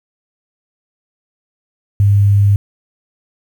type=tone; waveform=sine; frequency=100.9 Hz; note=G#2; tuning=49 cents flat; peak=-7 dBFS; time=2-2.56 s; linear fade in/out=0 ms; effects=7-bit